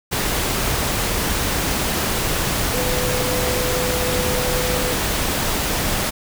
sine tone in noise, 500 Hz, B4, 21 cents sharp, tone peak -24 dBFS, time 2.73-4.94 s, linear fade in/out 20 ms, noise pink, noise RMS -21 dBFS, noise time 0.11-6.11 s, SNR -6 dB, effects none

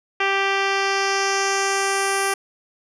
10% pulse tone with low-pass filter sweep, 392 Hz, G4, in tune, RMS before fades -21 dBFS, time 0.2-2.34 s, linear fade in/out 5 ms, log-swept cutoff 3000 to 11000 Hz, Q 2, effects none

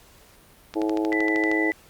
click train, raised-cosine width 0.2 ms, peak -17 dBFS, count 11, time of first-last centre 0.74-1.515 s, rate 12.9 Hz
harmonic tone, 107.2 Hz, A2, 45 cents flat, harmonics 3 / 4 / 5 / 6 / 7 / 8, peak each -23 / -29 / -33 / -35 / -38 / -34 dBFS, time 0.75-1.72 s, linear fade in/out 20 ms
sine tone, 1987 Hz, B6, 10 cents sharp, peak -24 dBFS, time 1.12-1.72 s, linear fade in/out 0 ms
effects pink hiss -53 dBFS RMS until 1.89 s + Opus 48 kbps

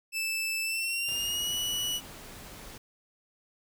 sawtooth tone with pitch glide, 2637 to 2943 Hz, E7 to F#7, 0 to -10 cents, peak -26 dBFS, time 0.12-2.01 s, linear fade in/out 50 ms, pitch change +190 cents, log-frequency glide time 0.63-1.55 s
pink noise, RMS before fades -46 dBFS, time 1.08-2.78 s, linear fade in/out 5 ms
effects none

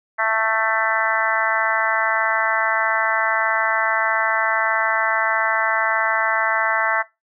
harmonic tone, 221.6 Hz, A3, 13 cents sharp, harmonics 3 / 4 / 5 / 6 / 7 / 8 / 9, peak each -25 / -25 / -25 / -25 / -25 / -25 / -25 dBFS, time 0.18-7.03 s, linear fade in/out 20 ms, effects noise-tail reverb RT60 0.2 s tail -18 dB re dry

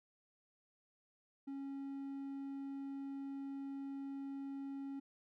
triangle tone, 275.1 Hz, C#4, 13 cents flat, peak -40 dBFS, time 1.47-5 s, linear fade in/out 10 ms, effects none

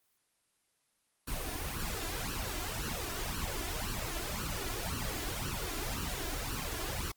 pink noise with flanger, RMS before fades -37 dBFS, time 1.27-7.12 s, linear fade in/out 10 ms, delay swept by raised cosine 0.68 to 2.98 ms, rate 1.9 Hz, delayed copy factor +0.75, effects white hiss -75 dBFS RMS until 7.16 s + Opus 24 kbps

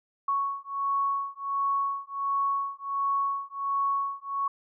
sine beating tone pair, 1109 / 1110.4 Hz, C#6 / C#6, 0 / +3 cents, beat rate 1.4 Hz, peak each -29 dBFS, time 0.28-4.48 s, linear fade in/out 5 ms, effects none

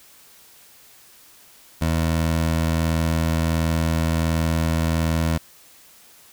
20% pulse tone, 81.4 Hz, E2, 21 cents flat, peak -14 dBFS, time 1.81-5.38 s, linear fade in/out 10 ms, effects white hiss -50 dBFS RMS until 6.32 s

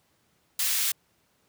white high-pass noise, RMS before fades -26 dBFS, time 0.59-0.92 s, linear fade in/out 5 ms, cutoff 1900 Hz, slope 12 dB/octave, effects pink hiss -68 dBFS RMS until 1.48 s + high-pass 80 Hz 12 dB/octave

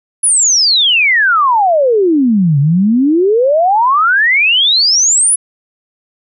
sine exponential two-way sweep, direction down then up, 10430 to 136.3 to 10430 Hz, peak -7 dBFS, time 0.23-5.36 s, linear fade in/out 10 ms, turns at 2.59 s, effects none

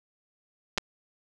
clicks, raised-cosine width 0.2 ms, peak -9 dBFS, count 2, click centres 0.777 / 0.782 s, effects none

